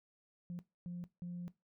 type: tone bursts at uneven times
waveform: sine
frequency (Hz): 175.6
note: F3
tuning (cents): +10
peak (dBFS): -39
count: 3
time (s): 0.5-0.59 / 0.86-1.04 / 1.22-1.48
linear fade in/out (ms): 0
effects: noise-tail reverb RT60 0.2 s tail -18 dB re dry + tanh soft clip ceiling -37 dBFS